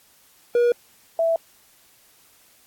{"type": "tone pair in turn", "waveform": ["triangle", "sine"], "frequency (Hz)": [479.4, 660.3], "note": ["A#4", "E5"], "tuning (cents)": [48, 3], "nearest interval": "tritone", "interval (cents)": 555, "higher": "second", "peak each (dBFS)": [-13, -17], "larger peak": "first", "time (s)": [[0.55, 0.72], [1.19, 1.36]], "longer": "neither", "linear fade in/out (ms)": 2, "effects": ["white hiss -56 dBFS RMS until 2.66 s", "AAC 64 kbps"]}